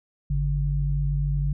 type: tone pair together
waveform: sine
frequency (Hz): 50.77 / 143.6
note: G#1 / D3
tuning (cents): -39 / -39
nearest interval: octave + tritone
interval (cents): 1800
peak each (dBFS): -24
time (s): 0.3-1.53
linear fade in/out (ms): 5
effects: none